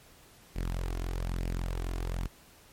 sawtooth tone with flanger, 43.65 Hz, F1, in tune, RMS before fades -33 dBFS, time 0.55-2.28 s, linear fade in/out 20 ms, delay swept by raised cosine 0.39 to 2.89 ms, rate 1.1 Hz, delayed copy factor +0.5, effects pink hiss -57 dBFS RMS until 2.72 s + MP3 64 kbps

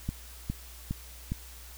click train, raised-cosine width 5 ms, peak -18 dBFS, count 4, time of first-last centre 0.09-1.32 s, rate 2.44 Hz, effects added 60 Hz sine -47 dBFS peak until 1.77 s + white hiss -50 dBFS RMS until 1.77 s

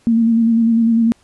sine tone with vibrato, 228.7 Hz, A#3, 33 cents flat, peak -10 dBFS, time 0.07-1.12 s, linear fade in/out 0 ms, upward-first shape square, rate 10 Hz, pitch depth 25 cents each way, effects pink hiss -55 dBFS RMS until 1.23 s + resampled to 24000 Hz

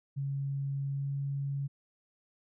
sine tone with pitch glide, 138.59 to 139.47 Hz, C#3 to C#3, 0 to +11 cents, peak -31 dBFS, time 0.16-1.68 s, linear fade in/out 20 ms, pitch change +11 cents, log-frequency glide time 0.89-1.12 s, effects none

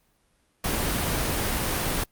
pink noise, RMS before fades -26 dBFS, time 0.64-2.04 s, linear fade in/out 5 ms, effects pink hiss -67 dBFS RMS until 2.11 s + Opus 32 kbps

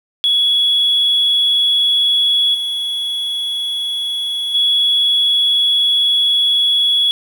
triangle tone with level steps, 3369 Hz, G#7, 24 cents sharp, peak -8 / -16 / -8 dBFS, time 0.24-7.11 s, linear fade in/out 0 ms, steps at 2.54 / 4.54 s, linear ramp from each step 10 ms, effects tanh soft clip ceiling -8 dBFS + 7-bit

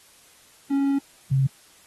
triangle / sine tone pair in turn, 277.2 / 134.58 Hz, C#4 / C3, 0 / +49 cents, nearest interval octave + minor second, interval 1251 cents, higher first, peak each -17 dBFS, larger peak neither, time 0.7-0.99 / 1.31-1.47 s, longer first, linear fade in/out 10 ms, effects white hiss -54 dBFS RMS until 1.86 s + AAC 32 kbps

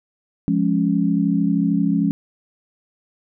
sine chord, Db major, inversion first, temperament equal, 174.61 / 207.7 / 277.2 Hz, F3 / Ab3 / Db4, 0 / 0 / 0 cents, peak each -20 dBFS, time 0.48-2.11 s, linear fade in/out 0 ms, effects none

